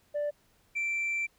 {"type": "tone pair in turn", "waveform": "sine", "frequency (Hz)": [587.3, 2344], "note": ["D5", "D7"], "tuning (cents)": [0, -4], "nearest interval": "2 octaves", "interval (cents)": 2396, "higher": "second", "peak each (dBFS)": -26, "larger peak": "neither", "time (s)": [[0.14, 0.31], [0.75, 1.27]], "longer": "second", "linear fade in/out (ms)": 20, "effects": ["tanh soft clip ceiling -27 dBFS", "pink hiss -67 dBFS RMS until 1.38 s"]}